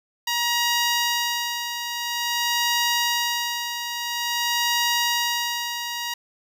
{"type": "tone with tremolo", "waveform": "10% pulse", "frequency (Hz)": 950, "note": "A#5", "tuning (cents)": 33, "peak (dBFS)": -11, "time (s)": [0.27, 6.14], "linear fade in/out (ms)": 5, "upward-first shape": "sine", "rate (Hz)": 0.49, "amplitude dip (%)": 60, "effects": []}